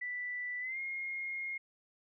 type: tone with pitch glide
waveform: sine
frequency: 1975.5 to 2142 Hz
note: B6 to C7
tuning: 0 to +40 cents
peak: -36 dBFS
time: 0.01-1.58 s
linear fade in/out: 10 ms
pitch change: +140 cents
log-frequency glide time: 0.6-0.79 s
effects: none